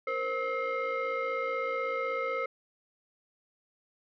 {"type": "tone cluster", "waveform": "sine", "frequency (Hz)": [469.9, 526, 1293, 2121], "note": ["A#4", "C5", "E6", "C7"], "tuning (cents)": [14, 9, -34, 23], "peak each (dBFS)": [-35, -32, -33, -35], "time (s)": [0.07, 2.46], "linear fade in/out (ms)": 5, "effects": ["tanh soft clip ceiling -24 dBFS"]}